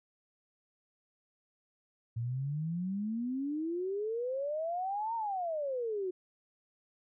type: exponential two-way sweep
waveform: sine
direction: up then down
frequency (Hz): 112.9 to 932.3 to 358.1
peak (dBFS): -32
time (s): 2.16-6.11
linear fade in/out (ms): 10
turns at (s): 5.15
effects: none